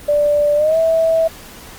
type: tone with pitch glide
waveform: sine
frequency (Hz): 587.3 to 651.7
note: D5 to E5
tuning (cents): 0 to -20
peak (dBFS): -11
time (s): 0.08-1.28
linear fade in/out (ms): 10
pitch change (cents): +180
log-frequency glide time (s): 0.56-0.77
effects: pink hiss -37 dBFS RMS until 1.78 s + Opus 24 kbps